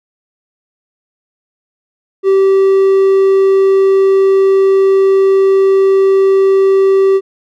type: tone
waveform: triangle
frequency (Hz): 387.4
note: G4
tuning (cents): -20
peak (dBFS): -4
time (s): 2.23-7.21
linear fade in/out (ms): 50
effects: none